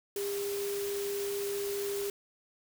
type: tone in noise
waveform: sine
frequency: 402.3 Hz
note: G4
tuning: 45 cents sharp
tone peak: -32 dBFS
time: 0.16-2.1 s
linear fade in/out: 2 ms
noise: white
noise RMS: -41 dBFS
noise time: 0.16-2.1 s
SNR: +6 dB
effects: none